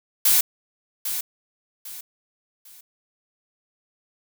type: noise with echo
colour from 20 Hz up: blue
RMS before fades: -17 dBFS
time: 0.25-0.41 s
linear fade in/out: 5 ms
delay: 800 ms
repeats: 3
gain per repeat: -10 dB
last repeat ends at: 2.81 s
effects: none